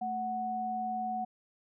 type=tone pair together; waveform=sine; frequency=220 / 740 Hz; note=A3 / F#5; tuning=0 / 0 cents; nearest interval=octave + major sixth; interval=2100 cents; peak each=-40 / -32 dBFS; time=0.01-1.25 s; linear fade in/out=10 ms; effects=none